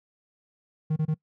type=tone bursts; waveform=triangle; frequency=155.56 Hz; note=D#3; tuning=in tune; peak=-20 dBFS; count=3; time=0.9-1.144 s; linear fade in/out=10 ms; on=64 ms; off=26 ms; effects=noise-tail reverb RT60 0.1 s tail -23 dB re dry